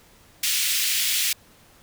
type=high-pass noise; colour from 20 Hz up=pink; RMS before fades=-23 dBFS; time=0.43-1.33 s; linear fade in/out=5 ms; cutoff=2300 Hz; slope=24 dB/octave; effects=pink hiss -54 dBFS RMS until 1.82 s